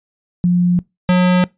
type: tone pair in turn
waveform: sine / square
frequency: 177.1 / 180.93 Hz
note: F3 / F#3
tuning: +24 / -38 cents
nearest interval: unison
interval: 38 cents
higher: second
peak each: -10 dBFS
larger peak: neither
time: 0.44-0.79 / 1.09-1.44 s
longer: neither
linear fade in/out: 0 ms
effects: noise-tail reverb RT60 0.2 s tail -23 dB re dry + resampled to 8000 Hz